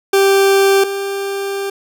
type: tone pair in turn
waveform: 40% pulse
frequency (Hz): 392 / 395.4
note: G4 / G4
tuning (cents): 0 / +15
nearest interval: unison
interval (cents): 15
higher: second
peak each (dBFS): -8 / -18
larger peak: first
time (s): 0.13-0.84 / 0.84-1.7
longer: second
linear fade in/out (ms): 5
effects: none

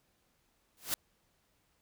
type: noise with exponential growth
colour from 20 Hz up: white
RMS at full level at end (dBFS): -29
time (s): 0.77-0.94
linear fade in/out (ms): 0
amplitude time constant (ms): 36
effects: pink hiss -74 dBFS RMS until 1.81 s

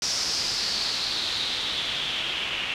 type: noise with low-pass filter sweep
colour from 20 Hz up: white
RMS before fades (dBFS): -28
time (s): 0.02-2.74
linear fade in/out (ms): 2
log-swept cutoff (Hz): 5500 to 2800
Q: 4.9
effects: none

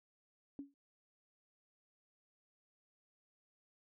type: tone with exponential decay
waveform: sine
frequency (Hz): 280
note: C#4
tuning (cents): +18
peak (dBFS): -39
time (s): 0.59-0.74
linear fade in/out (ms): 1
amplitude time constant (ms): 32
effects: none

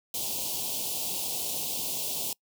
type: band-stop noise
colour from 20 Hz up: white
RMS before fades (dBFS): -32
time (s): 0.14-2.33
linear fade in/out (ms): 2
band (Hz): 940 to 2700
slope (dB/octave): 48
effects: noise-tail reverb RT60 0.1 s tail -25 dB re dry + high-pass 100 Hz 12 dB/octave

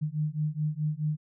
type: beating tone pair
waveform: sine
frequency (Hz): 150 / 154.7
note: D3 / D#3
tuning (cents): +37 / -10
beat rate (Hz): 4.7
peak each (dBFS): -30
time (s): 0.01-1.17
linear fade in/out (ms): 20
effects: none

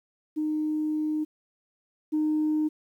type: tone pair in turn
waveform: sine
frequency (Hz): 307.1 / 307.1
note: D#4 / D#4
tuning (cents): -23 / -23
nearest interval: unison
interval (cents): 0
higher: neither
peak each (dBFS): -24 / -21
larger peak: second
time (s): 0.36-1.25 / 2.12-2.69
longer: first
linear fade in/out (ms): 20
effects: tanh soft clip ceiling -19 dBFS + 10-bit

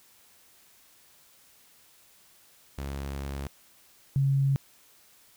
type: tone pair in turn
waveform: sawtooth / sine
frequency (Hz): 69.2 / 137.17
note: C#2 / C#3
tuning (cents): -2 / -18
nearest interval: octave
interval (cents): 1184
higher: second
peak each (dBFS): -29 / -21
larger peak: second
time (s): 2.78-3.47 / 4.16-4.56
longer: first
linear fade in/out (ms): 0
effects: white hiss -59 dBFS RMS until 5.36 s

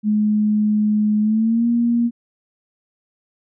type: tone with pitch glide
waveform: sine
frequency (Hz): 211.5 to 236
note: G#3 to A#3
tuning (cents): +32 to +22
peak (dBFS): -14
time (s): 0.03-2.11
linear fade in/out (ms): 50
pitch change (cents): +190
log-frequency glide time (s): 1.21-1.67
effects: none

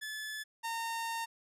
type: tone pair in turn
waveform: sawtooth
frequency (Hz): 1729 / 915.9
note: A6 / A#5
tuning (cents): -31 / -31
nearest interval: major seventh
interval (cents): 1100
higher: first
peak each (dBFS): -35 / -31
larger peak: second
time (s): 0.01-0.44 / 0.63-1.26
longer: second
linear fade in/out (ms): 20
effects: resampled to 32000 Hz

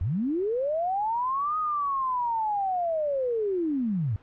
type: linear two-way sweep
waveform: sine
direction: up then down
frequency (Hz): 72.6 to 1258 to 94.3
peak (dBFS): -24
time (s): 0.01-4.16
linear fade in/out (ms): 0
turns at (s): 1.58
effects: pink hiss -56 dBFS RMS until 4.22 s + low-pass 2000 Hz 12 dB/octave

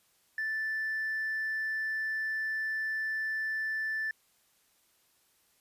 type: tone with hard clipping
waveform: triangle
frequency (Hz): 1760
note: A6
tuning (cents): 0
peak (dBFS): -30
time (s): 0.38-4.11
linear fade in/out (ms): 2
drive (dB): 2
effects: white hiss -69 dBFS RMS until 5.6 s + resampled to 32000 Hz

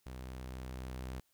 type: tone with level ramp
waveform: sawtooth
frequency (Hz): 63.8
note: C2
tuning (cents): -43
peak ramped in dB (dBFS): -40 to -36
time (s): 0.06-1.2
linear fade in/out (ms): 5
effects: white hiss -75 dBFS RMS until 1.33 s

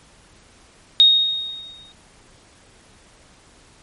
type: tone with exponential decay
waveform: sine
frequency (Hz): 3729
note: A#7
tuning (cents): 0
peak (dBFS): -6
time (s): 1-1.92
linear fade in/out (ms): 0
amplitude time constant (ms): 200
effects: pink hiss -51 dBFS RMS until 3.82 s + MP3 48 kbps

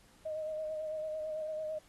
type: tone with vibrato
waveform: sine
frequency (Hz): 622.3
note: D#5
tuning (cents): 0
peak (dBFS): -35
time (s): 0.25-1.79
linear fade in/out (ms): 10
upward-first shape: sine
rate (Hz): 9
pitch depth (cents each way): 27
effects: pink hiss -64 dBFS RMS until 1.88 s + AAC 32 kbps

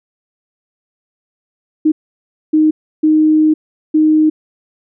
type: tone bursts at uneven times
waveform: sine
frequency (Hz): 310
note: D#4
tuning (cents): -6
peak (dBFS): -7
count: 4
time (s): 1.85-1.92 / 2.53-2.71 / 3.03-3.54 / 3.94-4.3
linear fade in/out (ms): 10
effects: none

